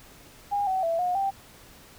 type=tone with pitch steps; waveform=sine; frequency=812 / 756 / 665 / 720 / 784 Hz; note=G#5 / F#5 / E5 / F#5 / G5; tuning=-39 / +37 / +15 / -47 / 0 cents; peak=-23 dBFS; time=0.51-1.31 s; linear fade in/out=20 ms; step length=160 ms; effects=pink hiss -51 dBFS RMS until 1.98 s